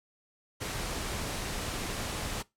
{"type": "noise", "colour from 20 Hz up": "pink", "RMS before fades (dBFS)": -35, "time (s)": [0.6, 2.43], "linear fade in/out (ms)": 20, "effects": ["noise-tail reverb RT60 0.2 s tail -21 dB re dry", "low-pass 11000 Hz 12 dB/octave"]}